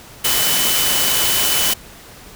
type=tone in noise; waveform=sine; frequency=3005 Hz; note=F#7; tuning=26 cents sharp; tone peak=-22 dBFS; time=0.24-1.74 s; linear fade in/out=10 ms; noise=white; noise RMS=-17 dBFS; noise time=0.24-1.74 s; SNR=-8 dB; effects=pink hiss -40 dBFS RMS until 2.35 s